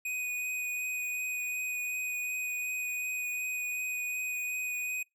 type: tone with vibrato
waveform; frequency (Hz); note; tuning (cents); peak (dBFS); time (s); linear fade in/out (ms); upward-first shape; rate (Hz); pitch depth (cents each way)
square; 2489; D#7; 0; -33; 0.05-5.03; 5; sine; 2.7; 10
effects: noise-tail reverb RT60 0.2 s tail -26 dB re dry